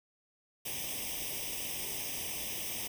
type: noise with comb filter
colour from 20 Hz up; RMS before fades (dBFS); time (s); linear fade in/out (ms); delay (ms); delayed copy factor
white; -38; 0.65-2.88; 10; 0.35; +1
effects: none